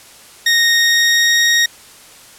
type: tone with pitch glide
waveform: 20% pulse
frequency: 1860 to 1871.9 Hz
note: A#6 to A#6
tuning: -4 to +7 cents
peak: -5 dBFS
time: 0.46-1.66 s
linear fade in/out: 5 ms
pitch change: +11 cents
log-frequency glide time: 0.73-1.47 s
effects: white hiss -41 dBFS RMS until 2.38 s + low-pass 11000 Hz 12 dB/octave